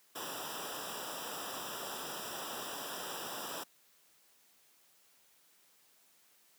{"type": "noise with comb filter", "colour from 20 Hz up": "pink", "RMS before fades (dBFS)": -42, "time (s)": [0.15, 3.64], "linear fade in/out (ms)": 10, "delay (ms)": 0.46, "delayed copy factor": -1, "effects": ["white hiss -67 dBFS RMS until 6.58 s", "high-pass 150 Hz 12 dB/octave"]}